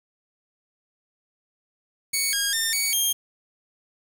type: tone with pitch steps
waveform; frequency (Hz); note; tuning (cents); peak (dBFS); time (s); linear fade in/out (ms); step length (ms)
10% pulse; 2229 / 1629 / 1807 / 2245 / 3213; C#7 / G#6 / A6 / C#7 / G7; +9 / -34 / +46 / +21 / +42; -13; 2.13-3.13; 10; 200
effects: 7-bit